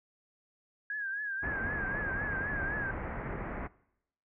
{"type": "tone with vibrato", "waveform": "sine", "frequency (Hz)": 1635, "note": "G#6", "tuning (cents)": -28, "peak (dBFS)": -33, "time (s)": [0.9, 2.91], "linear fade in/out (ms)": 2, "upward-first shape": "triangle", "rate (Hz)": 3.9, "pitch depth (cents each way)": 100}
{"type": "low-pass noise", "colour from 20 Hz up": "pink", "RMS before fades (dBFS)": -38, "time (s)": [1.42, 3.68], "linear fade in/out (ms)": 20, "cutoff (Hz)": 2100, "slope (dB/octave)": 48}
{"effects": ["noise-tail reverb RT60 0.8 s tail -22 dB re dry"]}